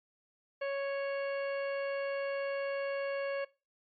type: harmonic tone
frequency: 554.4 Hz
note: C#5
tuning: in tune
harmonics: 1 / 2 / 3 / 4 / 5 / 6 / 8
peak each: -33 / -45 / -43 / -47 / -48 / -61 / -57 dBFS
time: 0.61-3.45 s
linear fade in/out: 10 ms
effects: noise-tail reverb RT60 0.3 s tail -21 dB re dry + AAC 48 kbps

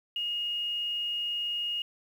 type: tone with quantisation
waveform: sine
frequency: 2861 Hz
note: F7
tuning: 41 cents sharp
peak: -29 dBFS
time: 0.16-1.82 s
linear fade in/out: 2 ms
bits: 9
effects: none

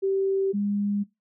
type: tone pair in turn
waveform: sine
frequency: 388 / 203.5 Hz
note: G4 / G#3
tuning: -18 / -35 cents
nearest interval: major seventh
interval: 1117 cents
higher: first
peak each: -21 / -23 dBFS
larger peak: first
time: 0.02-0.53 / 0.53-1.04 s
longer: neither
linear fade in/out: 20 ms
effects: noise-tail reverb RT60 0.2 s tail -20 dB re dry

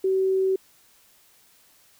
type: tone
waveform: sine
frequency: 380.7 Hz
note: F#4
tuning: 49 cents sharp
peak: -19 dBFS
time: 0.04-0.56 s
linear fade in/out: 5 ms
effects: white hiss -58 dBFS RMS until 1.99 s

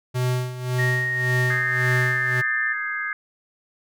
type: tone with tremolo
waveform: square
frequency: 125.7 Hz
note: B2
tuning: 31 cents sharp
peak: -20 dBFS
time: 0.14-2.42 s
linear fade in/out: 20 ms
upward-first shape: sine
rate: 1.8 Hz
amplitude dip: 75%
type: tone with pitch glide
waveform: sine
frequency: 1864.7 to 1783.6 Hz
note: A#6 to A6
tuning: 0 to +23 cents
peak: -22 dBFS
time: 0.78-2.74 s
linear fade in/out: 20 ms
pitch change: -77 cents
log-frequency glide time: 1.1-2.38 s
type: chord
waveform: sine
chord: Ab major seventh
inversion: second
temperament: equal with one note detuned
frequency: 1244.5 / 1561.7 / 1661.2 / 2093 Hz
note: Eb6 / G6 / Ab6 / C7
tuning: 0 / -7 / 0 / 0 cents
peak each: -33 / -32 / -28 / -30 dBFS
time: 1.5-3.13 s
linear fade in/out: 2 ms
effects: none

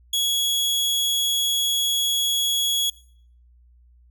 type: tone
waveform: sawtooth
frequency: 3345 Hz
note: G#7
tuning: 12 cents sharp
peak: -17 dBFS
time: 0.13-2.9 s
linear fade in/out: 5 ms
effects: noise-tail reverb RT60 0.6 s tail -22 dB re dry + added 60 Hz sine -51 dBFS peak until 4.1 s

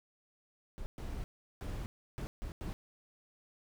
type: noise bursts at uneven times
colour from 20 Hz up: brown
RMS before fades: -40 dBFS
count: 6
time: 0.78-0.86 / 0.98-1.24 / 1.61-1.86 / 2.18-2.27 / 2.42-2.52 / 2.61-2.73 s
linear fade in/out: 0 ms
effects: none

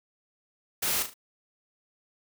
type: noise with echo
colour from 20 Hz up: white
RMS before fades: -28 dBFS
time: 0.82-1.03 s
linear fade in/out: 10 ms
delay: 37 ms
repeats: 3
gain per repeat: -8 dB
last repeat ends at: 1.141 s
effects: none

